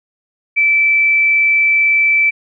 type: tone with frequency modulation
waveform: sine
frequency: 2321 Hz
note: D7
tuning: 21 cents flat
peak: -9 dBFS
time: 0.56-2.31 s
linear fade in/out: 20 ms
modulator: 44.3 Hz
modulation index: 0.21
effects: none